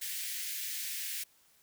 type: high-pass noise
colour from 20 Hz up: white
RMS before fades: -38 dBFS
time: 0.01-1.24 s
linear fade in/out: 10 ms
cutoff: 1700 Hz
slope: 48 dB/octave
effects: white hiss -66 dBFS RMS until 1.62 s